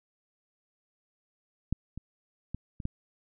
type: clicks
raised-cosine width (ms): 5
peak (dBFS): -15 / -26 / -22 / -27 / -18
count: 5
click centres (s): 1.726 / 1.976 / 2.546 / 2.802 / 2.854
effects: none